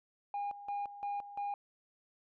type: tone with tremolo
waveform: sine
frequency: 812 Hz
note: G#5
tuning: 39 cents flat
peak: -32 dBFS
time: 0.34-1.54 s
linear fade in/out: 2 ms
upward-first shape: square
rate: 2.9 Hz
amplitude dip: 80%
effects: tanh soft clip ceiling -33 dBFS